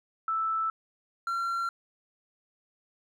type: tone pair in turn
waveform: sine / triangle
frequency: 1318.5 / 1367.8 Hz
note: E6 / F6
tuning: 0 / -36 cents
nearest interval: minor second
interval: 64 cents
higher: second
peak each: -26 dBFS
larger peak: neither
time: 0.28-0.7 / 1.27-1.69 s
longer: neither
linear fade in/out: 2 ms
effects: none